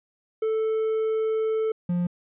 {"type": "tone pair in turn", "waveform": "triangle", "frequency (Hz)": [440, 176.08], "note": ["A4", "F3"], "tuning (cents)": [0, 14], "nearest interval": "octave + major third", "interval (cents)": 1586, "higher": "first", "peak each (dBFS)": -20, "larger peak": "neither", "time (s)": [[0.42, 1.72], [1.89, 2.07]], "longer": "first", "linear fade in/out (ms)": 5, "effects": ["resampled to 8000 Hz"]}